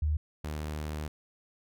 sine / sawtooth tone pair in turn, 76.1 / 76.1 Hz, D#2 / D#2, -38 / -38 cents, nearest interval unison, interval 0 cents, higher neither, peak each -25 / -30 dBFS, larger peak first, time 0.02-0.17 / 0.44-1.08 s, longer second, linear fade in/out 5 ms, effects none

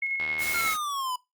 sine tone with tremolo, 2171 Hz, C#7, 37 cents flat, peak -25 dBFS, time 0.02-0.74 s, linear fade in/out 5 ms, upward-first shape square, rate 11 Hz, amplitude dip 30%
click train, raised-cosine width 0.3 ms, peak -21 dBFS, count 39, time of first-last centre 0.2-0.688 s, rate 77.8 Hz
white noise, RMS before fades -33 dBFS, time 0.38-0.78 s, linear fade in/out 50 ms
square exponential sweep, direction down, 1412 to 987.8 Hz, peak -29 dBFS, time 0.54-1.16 s, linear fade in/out 5 ms
effects noise-tail reverb RT60 0.2 s tail -20 dB re dry + Opus 48 kbps

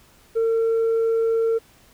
sine tone with tanh clipping, 453.9 Hz, A#4, 46 cents flat, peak -18 dBFS, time 0.35-1.59 s, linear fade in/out 20 ms, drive 1 dB, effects pink hiss -54 dBFS RMS until 1.93 s

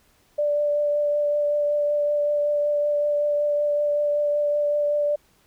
sine tone with vibrato, 587.3 Hz, D5, in tune, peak -19 dBFS, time 0.38-5.16 s, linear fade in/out 10 ms, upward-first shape triangle, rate 5.3 Hz, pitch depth 13 cents each way, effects pink hiss -61 dBFS RMS until 5.46 s

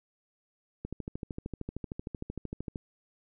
click train, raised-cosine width 3 ms, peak -23 dBFS, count 26, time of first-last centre 0.85-2.758 s, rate 13.1 Hz, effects none

